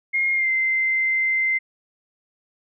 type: tone with pitch glide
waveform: sine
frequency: 2138 to 2078 Hz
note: C7 to C7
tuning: +37 to -12 cents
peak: -18 dBFS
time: 0.13-1.59 s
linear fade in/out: 20 ms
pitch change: -49 cents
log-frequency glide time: 0.34-0.5 s
effects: none